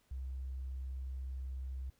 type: tone with tanh clipping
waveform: triangle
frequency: 65.3 Hz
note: C2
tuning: 3 cents flat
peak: -38 dBFS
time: 0.11-1.9 s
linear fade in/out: 5 ms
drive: 3 dB
effects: pink hiss -73 dBFS RMS until 1.99 s